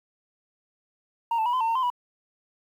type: tone with pitch steps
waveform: sine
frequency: 927 / 882 / 969 / 1021 / 901 / 914 / 1034 / 978 Hz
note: A#5 / A5 / B5 / C6 / A5 / A#5 / C6 / B5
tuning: -10 / +4 / -33 / -43 / +41 / -34 / -21 / -17 cents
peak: -19 dBFS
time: 1.31-1.902 s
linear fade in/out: 5 ms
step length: 74 ms
effects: tanh soft clip ceiling -21 dBFS + 9-bit